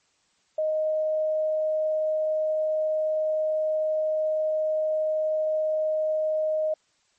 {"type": "tone", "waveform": "sine", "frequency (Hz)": 622.3, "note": "D#5", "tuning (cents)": 0, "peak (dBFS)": -22, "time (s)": [0.58, 6.74], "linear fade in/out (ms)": 5, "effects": ["white hiss -67 dBFS RMS until 7.18 s", "MP3 32 kbps"]}